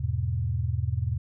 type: chord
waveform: sine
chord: E major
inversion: none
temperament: equal with one note detuned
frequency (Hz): 82.41 / 103.83 / 124.11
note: E2 / G#2 / B2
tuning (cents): 0 / 0 / +9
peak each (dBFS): -29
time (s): 0-1.18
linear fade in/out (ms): 10
effects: none